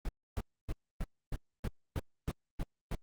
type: noise bursts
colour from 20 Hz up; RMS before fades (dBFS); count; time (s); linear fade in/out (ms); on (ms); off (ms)
brown; -34; 10; 0.05-2.95; 2; 38; 280
effects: Opus 48 kbps